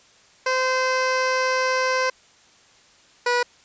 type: tone pair in turn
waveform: 15% pulse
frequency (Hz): 516 / 487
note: C5 / B4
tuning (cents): -24 / -24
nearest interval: minor second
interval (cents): 100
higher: first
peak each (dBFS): -13 / -12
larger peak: second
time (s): 0.46-2.1 / 3.26-3.43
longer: first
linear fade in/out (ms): 5
effects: white hiss -54 dBFS RMS until 3.64 s + resampled to 16000 Hz